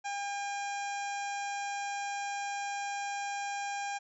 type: harmonic tone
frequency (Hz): 805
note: G5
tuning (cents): +46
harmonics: 1 / 2 / 3 / 4 / 5 / 6 / 7 / 8 / 9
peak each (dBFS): -35 / -42 / -43 / -51 / -54 / -57 / -48 / -53 / -50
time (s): 0.04-3.99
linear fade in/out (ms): 20
effects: none